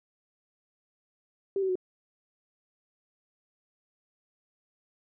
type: tone with pitch steps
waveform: sine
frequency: 392 / 380 / 368.3 Hz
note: G4 / F#4 / F#4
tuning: 0 / +46 / -8 cents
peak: -25 dBFS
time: 1.56-1.755 s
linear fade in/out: 2 ms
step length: 65 ms
effects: none